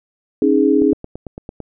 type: chord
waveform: sine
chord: C# suspended second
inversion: none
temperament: equal with one note detuned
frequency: 273.5 / 311.1 / 415.3 Hz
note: C#4 / D#4 / G#4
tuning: -23 / 0 / 0 cents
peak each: -15 dBFS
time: 0.42-0.93 s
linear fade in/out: 2 ms
type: click train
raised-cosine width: 2 ms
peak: -16 dBFS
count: 8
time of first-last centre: 0.82-1.603 s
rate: 8.94 Hz
effects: none